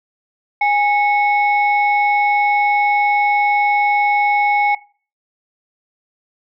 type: tone pair together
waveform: sine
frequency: 823.1 / 2200 Hz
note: G#5 / C#7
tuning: -16 / -14 cents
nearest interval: octave + perfect fourth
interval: 1702 cents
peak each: -13 / -16 dBFS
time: 0.61-4.75 s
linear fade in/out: 5 ms
effects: noise-tail reverb RT60 0.4 s tail -21 dB re dry + tanh soft clip ceiling -6 dBFS